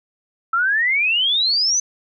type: exponential sweep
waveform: sine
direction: up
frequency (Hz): 1314 to 6220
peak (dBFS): -15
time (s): 0.53-1.8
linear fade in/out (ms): 5
effects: none